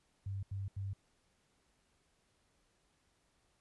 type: tone bursts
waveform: sine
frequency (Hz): 98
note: G2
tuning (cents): 0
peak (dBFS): -37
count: 3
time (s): 0.26-0.934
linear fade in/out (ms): 5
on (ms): 170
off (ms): 82
effects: pink hiss -75 dBFS RMS until 3.6 s + resampled to 24000 Hz